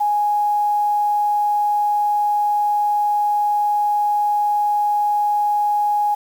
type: tone with quantisation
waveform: sine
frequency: 830.6 Hz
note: G#5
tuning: in tune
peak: -15 dBFS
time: 0-6.15 s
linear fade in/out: 10 ms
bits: 7
effects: none